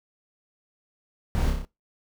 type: noise with echo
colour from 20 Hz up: brown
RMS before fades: -24 dBFS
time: 1.35-1.5 s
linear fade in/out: 0 ms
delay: 30 ms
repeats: 5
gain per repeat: -3 dB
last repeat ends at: 1.65 s
effects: noise-tail reverb RT60 0.2 s tail -20 dB re dry